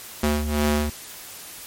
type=ring-modulated tone; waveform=sawtooth; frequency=148.8 Hz; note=D3; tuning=23 cents sharp; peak=-13 dBFS; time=0.23-0.9 s; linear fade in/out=5 ms; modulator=75.5 Hz; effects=white hiss -39 dBFS RMS until 1.66 s + MP3 64 kbps